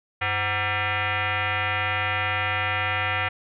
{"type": "tone with frequency modulation", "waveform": "sine", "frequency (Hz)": 325, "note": "E4", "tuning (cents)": -24, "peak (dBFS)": -22, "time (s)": [0.21, 3.29], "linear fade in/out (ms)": 10, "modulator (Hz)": 421, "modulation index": 5.7, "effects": []}